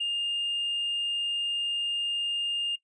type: tone with hard clipping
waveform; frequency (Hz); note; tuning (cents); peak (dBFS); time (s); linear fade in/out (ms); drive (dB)
triangle; 2819; F7; +16; -26; 0-2.76; 10; 2
effects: noise-tail reverb RT60 0.1 s tail -20 dB re dry + resampled to 22050 Hz